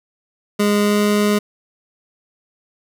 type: tone with pitch glide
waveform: 25% pulse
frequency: 206.3 to 207.5 Hz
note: G#3 to G#3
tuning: -11 to -1 cents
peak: -10 dBFS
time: 0.59-1.39 s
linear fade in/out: 10 ms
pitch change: +10 cents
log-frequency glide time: 0.81-0.99 s
effects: none